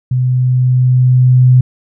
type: tone with level ramp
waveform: sine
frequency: 126.8 Hz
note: B2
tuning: 46 cents sharp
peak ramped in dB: -10 to -3 dBFS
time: 0.11-1.61 s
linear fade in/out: 5 ms
effects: none